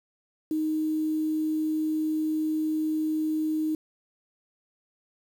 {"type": "tone with quantisation", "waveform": "sine", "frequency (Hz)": 311.1, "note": "D#4", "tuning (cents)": 0, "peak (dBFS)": -24, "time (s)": [0.51, 3.75], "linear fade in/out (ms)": 2, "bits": 8, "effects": []}